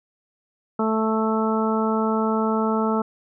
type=harmonic tone; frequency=220 Hz; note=A3; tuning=in tune; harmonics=1 / 2 / 3 / 4 / 5 / 6; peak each=-22 / -25 / -30 / -28 / -32 / -28 dBFS; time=0.79-3.02 s; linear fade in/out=5 ms; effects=none